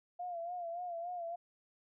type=tone with vibrato; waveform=sine; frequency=695 Hz; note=F5; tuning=9 cents flat; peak=-38 dBFS; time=0.19-1.36 s; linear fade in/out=10 ms; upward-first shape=sine; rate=3.5 Hz; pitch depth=66 cents each way; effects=none